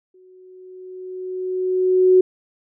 sine tone with exponential growth, 370 Hz, F#4, in tune, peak -8 dBFS, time 0.14-2.21 s, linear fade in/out 5 ms, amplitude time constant 450 ms, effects none

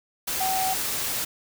sine tone in noise, 758 Hz, F#5, 42 cents sharp, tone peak -24 dBFS, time 0.4-0.74 s, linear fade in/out 10 ms, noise white, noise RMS -28 dBFS, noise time 0.27-1.25 s, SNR +1 dB, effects none

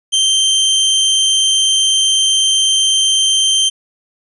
sawtooth tone, 3136 Hz, G7, in tune, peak -7 dBFS, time 0.12-3.7 s, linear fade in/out 20 ms, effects resampled to 24000 Hz

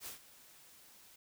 white noise with ADSR envelope, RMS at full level -44 dBFS, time 0-1.16 s, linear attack 63 ms, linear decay 120 ms, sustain -16 dB, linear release 5 ms, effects none

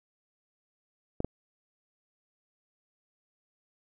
clicks, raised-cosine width 2 ms, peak -17 dBFS, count 2, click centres 1.204 / 1.246 s, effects none

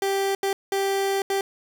30% pulse tone bursts at uneven times, 392 Hz, G4, in tune, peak -19 dBFS, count 4, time 0.02-0.35 / 0.43-0.53 / 0.72-1.22 / 1.3-1.41 s, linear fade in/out 2 ms, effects none

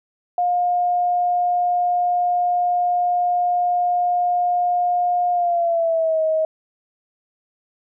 sine tone with pitch glide, 711 to 633.4 Hz, F5 to D#5, +31 to +31 cents, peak -16 dBFS, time 0.38-6.45 s, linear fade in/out 2 ms, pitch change -200 cents, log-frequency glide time 5.32-6.22 s, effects none

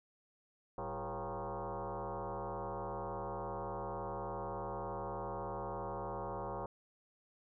sine tone with frequency modulation, 190.7 Hz, G3, 47 cents flat, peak -38 dBFS, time 0.78-6.66 s, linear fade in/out 2 ms, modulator 149 Hz, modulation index 6.3, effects none

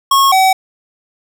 square tone pair in turn, 1093 / 760 Hz, C#6 / F#5, -25 / +46 cents, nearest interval tritone, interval 629 cents, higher first, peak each -8 dBFS, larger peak neither, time 0.11-0.32 / 0.32-0.53 s, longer neither, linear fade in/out 5 ms, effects none

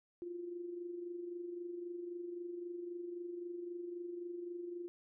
sine tone with amplitude modulation, 349.2 Hz, F4, in tune, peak -39 dBFS, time 0.22-4.88 s, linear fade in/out 0 ms, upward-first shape sine, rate 23.8 Hz, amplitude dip 50%, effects none

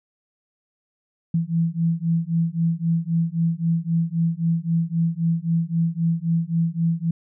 sine beating tone pair, 164.4 / 168.2 Hz, E3 / E3, -4 / +35 cents, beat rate 3.8 Hz, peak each -22 dBFS, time 1.34-7.11 s, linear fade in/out 5 ms, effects none

